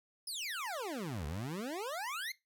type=exponential two-way sweep; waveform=25% pulse; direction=down then up; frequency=5274 to 69.8 to 2179 Hz; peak=-34 dBFS; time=0.27-2.32 s; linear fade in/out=5 ms; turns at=1.26 s; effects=noise-tail reverb RT60 0.2 s tail -19 dB re dry